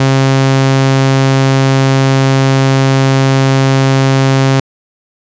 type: tone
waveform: sawtooth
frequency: 134.4 Hz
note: C3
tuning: 47 cents sharp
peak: -3 dBFS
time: 0-4.6 s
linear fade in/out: 5 ms
effects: resampled to 16000 Hz